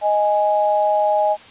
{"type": "tone pair together", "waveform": "sine", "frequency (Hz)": [622.3, 830.7], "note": ["D#5", "G#5"], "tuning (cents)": [0, 0], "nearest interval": "perfect fourth", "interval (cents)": 500, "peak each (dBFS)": -17, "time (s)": [0.01, 1.37], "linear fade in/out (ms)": 50, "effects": ["white hiss -42 dBFS RMS until 1.5 s", "resampled to 8000 Hz"]}